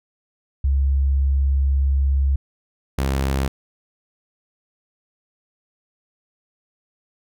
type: tone pair in turn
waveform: sine / sawtooth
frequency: 68.4 / 67.42 Hz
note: C#2 / C#2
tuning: -23 / -48 cents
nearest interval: unison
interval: 25 cents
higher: first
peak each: -15 dBFS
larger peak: neither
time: 0.64-2.36 / 2.98-3.48 s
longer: first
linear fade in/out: 5 ms
effects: none